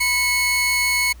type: tone pair together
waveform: sawtooth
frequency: 994.6 / 2197 Hz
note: B5 / C#7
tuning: +12 / -16 cents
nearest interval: octave + major second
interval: 1372 cents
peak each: -24 / -14 dBFS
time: 0-1.13 s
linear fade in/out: 10 ms
effects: added 60 Hz sine -39 dBFS peak until 1.2 s + pink hiss -52 dBFS RMS until 1.2 s